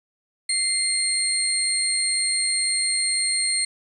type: tone cluster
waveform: sine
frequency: 2092 / 4228 / 8650 Hz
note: C7 / C8 / C#9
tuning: -1 / +17 / -43 cents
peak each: -28 / -24 / -23 dBFS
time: 0.49-3.65 s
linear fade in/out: 5 ms
effects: 9-bit